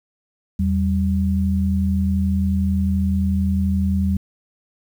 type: tone pair together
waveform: sine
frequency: 82.3 / 193.66 Hz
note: E2 / G3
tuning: -2 / -21 cents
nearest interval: octave + minor third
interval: 1481 cents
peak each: -19 dBFS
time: 0.59-4.17 s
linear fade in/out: 5 ms
effects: 8-bit